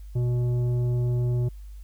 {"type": "tone with tanh clipping", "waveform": "sine", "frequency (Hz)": 122.2, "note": "B2", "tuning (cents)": -18, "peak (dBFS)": -23, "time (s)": [0.15, 1.49], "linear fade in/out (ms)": 10, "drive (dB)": 9, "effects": ["added 50 Hz sine -38 dBFS peak until 1.83 s", "white hiss -63 dBFS RMS until 1.83 s"]}